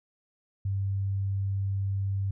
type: tone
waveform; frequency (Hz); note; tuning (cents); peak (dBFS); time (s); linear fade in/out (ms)
sine; 98; G2; 0; -26; 0.65-2.31; 5
effects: none